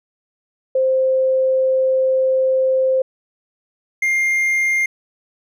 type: tone pair in turn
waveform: sine / triangle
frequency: 523.3 / 2113 Hz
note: C5 / C7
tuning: 0 / +16 cents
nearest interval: 2 octaves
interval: 2416 cents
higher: second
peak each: -13 dBFS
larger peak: neither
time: 0.75-3.02 / 4.02-4.86 s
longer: first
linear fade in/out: 5 ms
effects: none